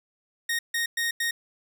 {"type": "tone bursts at uneven times", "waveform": "sawtooth", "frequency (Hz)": 1860, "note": "A#6", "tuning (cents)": -4, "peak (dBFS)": -21, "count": 4, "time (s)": [[0.49, 0.59], [0.74, 0.86], [0.97, 1.11], [1.2, 1.31]], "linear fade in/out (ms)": 5, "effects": []}